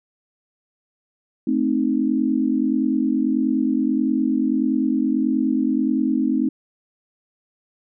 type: chord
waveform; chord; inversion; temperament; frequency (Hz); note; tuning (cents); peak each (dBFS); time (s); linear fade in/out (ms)
sine; A diminished; none; equal; 220 / 261.6 / 311.1; A3 / C4 / Eb4; 0 / 0 / 0; -23 / -20 / -22; 1.47-6.49; 5
effects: none